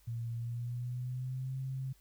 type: tone with pitch glide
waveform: sine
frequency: 116.54 to 132.33 Hz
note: A#2 to C3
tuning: 0 to +20 cents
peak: -35 dBFS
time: 0.07-1.93 s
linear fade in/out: 10 ms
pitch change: +220 cents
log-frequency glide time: 0.36-1.57 s
effects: added 50 Hz sine -64 dBFS peak until 2 s + white hiss -68 dBFS RMS until 2 s